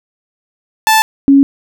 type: tone pair in turn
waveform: sawtooth / sine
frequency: 878 / 276.6 Hz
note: A5 / C#4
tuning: -4 / -4 cents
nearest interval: octave + minor sixth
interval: 2000 cents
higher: first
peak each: -3 dBFS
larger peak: neither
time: 0.87-1.02 / 1.28-1.43 s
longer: neither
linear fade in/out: 0 ms
effects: none